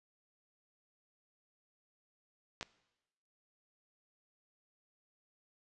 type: clicks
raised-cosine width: 0.2 ms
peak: -22 dBFS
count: 2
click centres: 2.611 / 2.628 s
effects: noise-tail reverb RT60 1.0 s tail -20 dB re dry + resampled to 24000 Hz